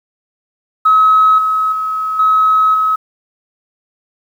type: tone with level steps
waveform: sine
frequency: 1281 Hz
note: E6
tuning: 50 cents flat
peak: -5 / -11 / -15 / -7 / -10 dBFS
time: 0.85-2.96 s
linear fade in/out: 10 ms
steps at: 1.38 / 1.72 / 2.19 / 2.74 s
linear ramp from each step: 5 ms
effects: tanh soft clip ceiling -1 dBFS + 7-bit